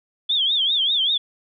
sine tone with vibrato, 3400 Hz, G#7, 40 cents sharp, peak -17 dBFS, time 0.29-1.18 s, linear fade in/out 10 ms, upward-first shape triangle, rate 5.1 Hz, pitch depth 190 cents each way, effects none

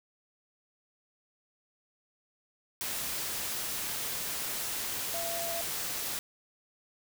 sine tone in noise, 676 Hz, E5, 43 cents sharp, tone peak -36 dBFS, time 5.14-5.61 s, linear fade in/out 0 ms, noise white, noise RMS -35 dBFS, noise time 2.81-6.19 s, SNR -4 dB, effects none

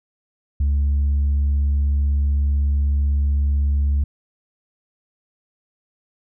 sine tone with tanh clipping, 71 Hz, C#2, 42 cents sharp, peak -16 dBFS, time 0.6-4.04 s, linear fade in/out 5 ms, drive 1 dB, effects none

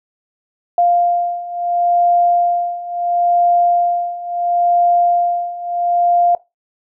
sine beating tone pair, 698.5 / 699.23 Hz, F5 / F5, 0 / +2 cents, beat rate 0.73 Hz, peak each -17 / -14 dBFS, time 0.78-6.35 s, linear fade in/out 2 ms, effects noise-tail reverb RT60 0.2 s tail -18 dB re dry

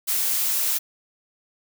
blue noise, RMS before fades -23 dBFS, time 0.07-0.79 s, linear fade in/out 20 ms, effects none

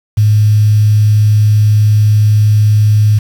sine tone with quantisation, 106.1 Hz, G#2, 38 cents sharp, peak -5 dBFS, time 0.17-3.19 s, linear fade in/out 10 ms, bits 5, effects none

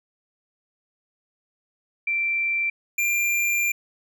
sine / square tone pair in turn, 2349 / 2383 Hz, D7 / D7, 0 / +25 cents, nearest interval unison, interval 25 cents, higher second, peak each -21 dBFS, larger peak neither, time 2.07-2.7 / 2.98-3.72 s, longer second, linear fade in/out 5 ms, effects none

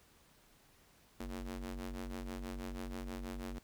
sawtooth ring-modulated tone, 92.6 Hz, F#2, 2 cents sharp, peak -34 dBFS, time 1.2-3.59 s, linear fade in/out 5 ms, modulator 142 Hz, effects pink hiss -66 dBFS RMS until 3.63 s

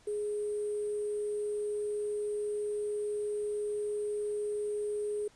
sine tone with sample-and-hold, 417 Hz, G#4, 7 cents sharp, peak -31 dBFS, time 0.07-5.28 s, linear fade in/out 5 ms, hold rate 8820 Hz, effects pink hiss -62 dBFS RMS until 5.35 s + resampled to 22050 Hz

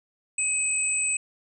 sine tone pair together, 2540 / 8058 Hz, D#7 / B8, +35 / +34 cents, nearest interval octave + minor sixth, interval 1999 cents, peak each -28 / -24 dBFS, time 0.38-1.17 s, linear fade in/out 5 ms, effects none

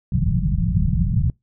white low-pass noise, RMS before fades -19 dBFS, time 0.12-1.3 s, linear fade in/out 2 ms, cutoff 190 Hz, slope 96 dB/octave, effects noise-tail reverb RT60 0.2 s tail -24 dB re dry

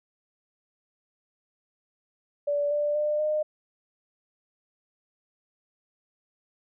sine tone with pitch steps, 579 / 589.1 / 599.4 / 609.9 Hz, D5 / D5 / D5 / D#5, -25 / +5 / +35 / -35 cents, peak -23 dBFS, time 2.47-3.43 s, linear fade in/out 10 ms, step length 240 ms, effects none

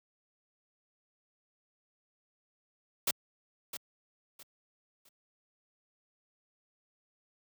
white noise with echo, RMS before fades -29 dBFS, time 3.07-3.11 s, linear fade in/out 5 ms, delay 660 ms, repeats 3, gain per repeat -11 dB, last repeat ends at 5.09 s, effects high-pass 100 Hz 12 dB/octave

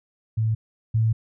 sine tone pair in turn, 110.7 / 111.66 Hz, A2 / A2, +11 / +26 cents, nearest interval unison, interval 15 cents, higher second, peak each -19 / -17 dBFS, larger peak second, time 0.37-0.55 / 0.94-1.13 s, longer second, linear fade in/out 10 ms, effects none

